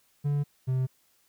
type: tone pair in turn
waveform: triangle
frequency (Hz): 144.4 / 129.54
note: D3 / C3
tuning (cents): -29 / -17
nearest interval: major second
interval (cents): 188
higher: first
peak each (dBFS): -22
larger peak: neither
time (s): 0.24-0.44 / 0.67-0.87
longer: neither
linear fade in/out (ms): 20
effects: white hiss -67 dBFS RMS until 1.28 s